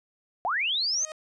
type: linear sweep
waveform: sine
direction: up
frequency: 659.3 to 6470 Hz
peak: -24 dBFS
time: 0.45-1.05 s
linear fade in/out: 0 ms
type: tone with exponential growth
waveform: sawtooth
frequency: 623 Hz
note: D#5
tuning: 2 cents sharp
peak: -30 dBFS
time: 0.88-1.12 s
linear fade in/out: 1 ms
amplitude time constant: 52 ms
effects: resampled to 22050 Hz